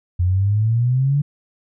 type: exponential sweep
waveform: sine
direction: up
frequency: 87.1 to 146.83 Hz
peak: -14 dBFS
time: 0.19-1.22 s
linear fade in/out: 10 ms
effects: none